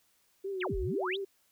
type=tone with vibrato; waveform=sine; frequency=380.2 Hz; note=F#4; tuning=47 cents sharp; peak=-33 dBFS; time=0.44-1.25 s; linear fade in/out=10 ms; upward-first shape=triangle; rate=4.3 Hz; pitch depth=88 cents each way
type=exponential two-way sweep; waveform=sine; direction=down then up; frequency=4140 to 35 to 4140 Hz; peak=-32 dBFS; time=0.6-1.17 s; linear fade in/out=20 ms; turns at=0.77 s
effects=white hiss -70 dBFS RMS until 1.51 s